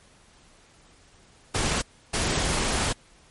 pink noise bursts at uneven times, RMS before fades -25 dBFS, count 2, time 1.54-1.82 / 2.13-2.93 s, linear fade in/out 10 ms, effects pink hiss -56 dBFS RMS until 3.3 s + MP3 48 kbps

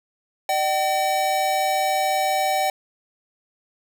square tone pair together, 604 / 764.3 Hz, D5 / G5, +48 / -44 cents, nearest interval major third, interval 408 cents, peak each -26 / -21 dBFS, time 0.49-2.7 s, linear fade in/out 2 ms, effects none

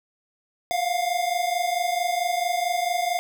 square tone pair together, 693.5 / 718 Hz, F5 / F5, -12 / +48 cents, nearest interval minor second, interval 60 cents, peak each -26 dBFS, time 0.71-3.19 s, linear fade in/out 0 ms, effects none

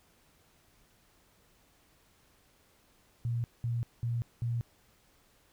sine tone bursts, 118.1 Hz, A#2, 23 cents sharp, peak -29 dBFS, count 4, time 3.25-4.61 s, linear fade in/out 0 ms, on 190 ms, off 200 ms, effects pink hiss -66 dBFS RMS until 5.52 s

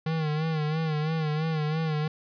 square tone with vibrato, 156.1 Hz, D#3, 6 cents sharp, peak -26 dBFS, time 0.06-2.08 s, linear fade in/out 5 ms, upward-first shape sine, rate 3 Hz, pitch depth 65 cents each way, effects resampled to 11025 Hz + 11-bit

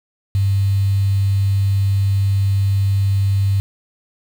sine tone with quantisation, 98.5 Hz, G2, 9 cents sharp, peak -13 dBFS, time 0.35-3.6 s, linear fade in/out 0 ms, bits 6, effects none

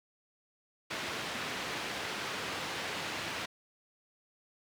white band-pass noise, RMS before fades -38 dBFS, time 0.9-3.46 s, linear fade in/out 10 ms, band 100 to 3000 Hz, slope 12 dB/octave, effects none

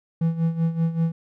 triangle tone with tremolo, 164.81 Hz, E3, in tune, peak -15 dBFS, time 0.21-1.12 s, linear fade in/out 5 ms, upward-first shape sine, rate 5.2 Hz, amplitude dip 75%, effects none

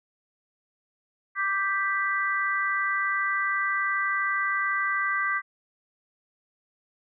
sine chord, G major, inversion second, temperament equal, 1174.7 / 1568 / 1975.5 Hz, D6 / G6 / B6, 0 / 0 / 0 cents, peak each -28 dBFS, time 1.35-5.42 s, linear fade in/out 50 ms, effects none

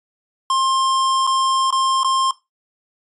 square tone with dropouts, 1060 Hz, C6, 22 cents sharp, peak -16 dBFS, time 0.5-2.31 s, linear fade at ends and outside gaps 2 ms, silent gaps 1.268-1.273 / 1.706-1.725 / 2.033-2.045 s, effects noise-tail reverb RT60 0.2 s tail -17 dB re dry + resampled to 24000 Hz

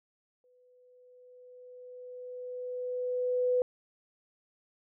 sine tone with exponential growth, 498.5 Hz, B4, 16 cents sharp, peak -23 dBFS, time 0.44-3.62 s, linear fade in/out 1 ms, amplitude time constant 690 ms, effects none

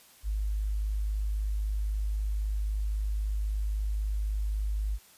sine tone, 51.9 Hz, G#1, in tune, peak -27 dBFS, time 0.23-4.99 s, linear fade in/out 50 ms, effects white hiss -57 dBFS RMS until 5.17 s + resampled to 32000 Hz

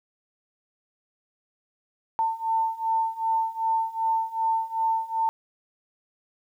sine beating tone pair, 896 / 898.6 Hz, A5 / A5, +31 / +36 cents, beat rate 2.6 Hz, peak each -27 / -25 dBFS, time 2.19-5.29 s, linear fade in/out 0 ms, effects 10-bit

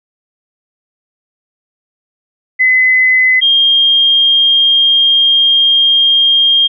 sine tone pair in turn, 2027 / 3218 Hz, B6 / G7, +45 / +45 cents, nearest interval minor sixth, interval 800 cents, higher second, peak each -6 dBFS, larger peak neither, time 2.59-3.41 / 3.41-6.68 s, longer second, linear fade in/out 20 ms, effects none

